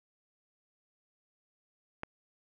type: click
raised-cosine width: 0.5 ms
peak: -21 dBFS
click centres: 2.034 s
effects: none